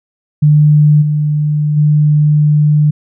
sine tone with level steps, 149.8 Hz, D3, 35 cents sharp, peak -4 / -10 / -6 dBFS, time 0.42-2.91 s, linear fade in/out 10 ms, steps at 1.01 / 1.76 s, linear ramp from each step 20 ms, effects none

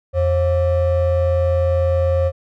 triangle ring-modulated tone, 311.1 Hz, D#4, in tune, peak -9 dBFS, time 0.13-2.32 s, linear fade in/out 50 ms, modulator 226 Hz, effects none

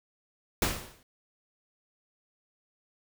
pink noise with exponential decay, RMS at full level -24 dBFS, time 0.62-1.03 s, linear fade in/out 2 ms, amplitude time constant 87 ms, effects none

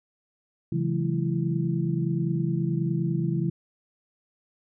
sine tone cluster, 135.6 / 165.2 / 186.6 / 210.4 / 334.4 Hz, C#3 / E3 / F#3 / G#3 / E4, -38 / +4 / +15 / +23 / +25 cents, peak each -28 / -26 / -35 / -35 / -32 dBFS, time 0.72-3.5 s, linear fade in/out 5 ms, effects none

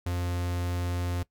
45% pulse tone, 88.2 Hz, F2, 18 cents sharp, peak -28 dBFS, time 0.06-1.23 s, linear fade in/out 5 ms, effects noise-tail reverb RT60 0.1 s tail -19 dB re dry

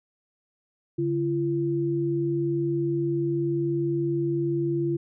sine tone pair together, 143 / 340.1 Hz, D3 / F4, -46 / -46 cents, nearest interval octave + minor third, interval 1500 cents, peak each -28 / -24 dBFS, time 0.98-4.97 s, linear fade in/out 10 ms, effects none

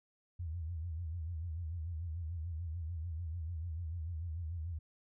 sine tone with vibrato, 82.8 Hz, E2, 8 cents sharp, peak -37 dBFS, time 0.39-4.79 s, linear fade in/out 10 ms, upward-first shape sine, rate 6.8 Hz, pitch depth 120 cents each way, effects none

